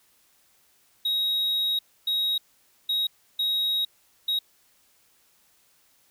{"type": "tone bursts at uneven times", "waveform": "triangle", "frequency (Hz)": 3795, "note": "A#7", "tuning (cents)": 30, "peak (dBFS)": -21, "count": 5, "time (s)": [[1.05, 1.79], [2.07, 2.38], [2.89, 3.07], [3.39, 3.85], [4.28, 4.39]], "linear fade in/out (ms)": 5, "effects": ["white hiss -63 dBFS RMS until 6.1 s"]}